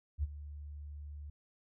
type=tone with ADSR envelope; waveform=sine; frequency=73.3 Hz; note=D2; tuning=3 cents flat; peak=-28 dBFS; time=0.18-1.3 s; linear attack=52 ms; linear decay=29 ms; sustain=-15 dB; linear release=5 ms; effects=none